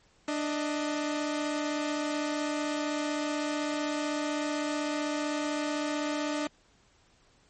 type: tone pair together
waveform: sawtooth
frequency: 296.1 / 628 Hz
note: D4 / D#5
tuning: +14 / +16 cents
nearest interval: octave + minor second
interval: 1302 cents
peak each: -26 / -32 dBFS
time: 0.28-6.47 s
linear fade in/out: 2 ms
effects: pink hiss -64 dBFS RMS until 7.49 s + MP3 32 kbps